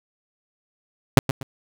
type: tone with echo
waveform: sawtooth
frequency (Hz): 134.7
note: C#3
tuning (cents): -49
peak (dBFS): -4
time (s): 1.17-1.19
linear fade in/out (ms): 2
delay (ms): 120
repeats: 2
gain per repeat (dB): -11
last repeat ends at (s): 1.43
effects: none